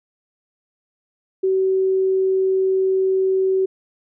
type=tone; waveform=sine; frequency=380 Hz; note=F#4; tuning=46 cents sharp; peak=-15 dBFS; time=1.43-3.66 s; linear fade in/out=10 ms; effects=none